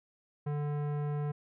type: tone with tanh clipping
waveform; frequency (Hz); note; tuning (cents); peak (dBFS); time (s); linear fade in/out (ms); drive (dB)
sine; 146.83; D3; 0; -33; 0.46-1.32; 10; 17
effects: none